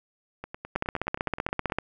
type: two click trains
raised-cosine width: 0.5 ms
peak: -11 / -21 dBFS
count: 17 / 13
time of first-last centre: 0.76-1.786 / 0.44-1.699 s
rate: 15.6 / 9.53 Hz
effects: none